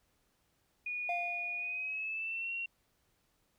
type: tone with pitch glide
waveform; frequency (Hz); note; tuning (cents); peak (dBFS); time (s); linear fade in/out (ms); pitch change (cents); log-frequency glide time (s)
sine; 2454 to 2739; D#7 to F7; -25 to -34; -35; 0.86-2.66; 5; +191; 1.57-2.52
type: tone with exponential decay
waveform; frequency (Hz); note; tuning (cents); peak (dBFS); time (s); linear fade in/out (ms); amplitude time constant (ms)
triangle; 698.5; F5; 0; -30; 1.09-2.06; 2; 210
effects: pink hiss -75 dBFS RMS until 3.58 s